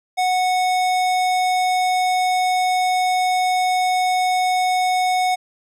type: tone with hard clipping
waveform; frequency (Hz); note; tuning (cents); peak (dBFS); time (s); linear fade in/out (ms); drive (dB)
sine; 736; F#5; -9; -18; 0.17-5.36; 20; 18
effects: none